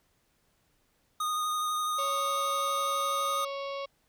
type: tone with vibrato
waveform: square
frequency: 1236 Hz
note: D#6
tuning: 12 cents flat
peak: -29 dBFS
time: 1.2-3.45 s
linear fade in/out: 5 ms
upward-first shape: triangle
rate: 12 Hz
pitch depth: 17 cents each way
type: harmonic tone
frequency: 554.4 Hz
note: C#5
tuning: in tune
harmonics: 1 / 2 / 4 / 5 / 6 / 7 / 8 / 9 / 10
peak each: -35 / -39 / -46 / -48 / -49 / -51 / -54 / -56 / -55 dBFS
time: 1.98-3.86 s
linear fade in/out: 10 ms
effects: pink hiss -71 dBFS RMS until 4.08 s